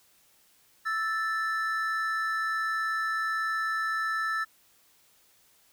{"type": "tone pair together", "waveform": "triangle", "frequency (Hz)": [1318, 1759.3], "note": ["E6", "A6"], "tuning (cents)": [-1, -1], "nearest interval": "perfect fourth", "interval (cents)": 500, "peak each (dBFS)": -28, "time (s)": [0.85, 4.45], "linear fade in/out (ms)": 20, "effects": ["white hiss -63 dBFS RMS until 5.72 s"]}